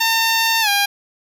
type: tone with pitch glide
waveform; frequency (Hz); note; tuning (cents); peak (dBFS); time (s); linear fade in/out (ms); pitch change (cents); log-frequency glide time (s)
10% pulse; 906 to 807.2; A#5 to G#5; -50 to -49; -6; 0-0.86; 10; -199; 0.61-0.69
effects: none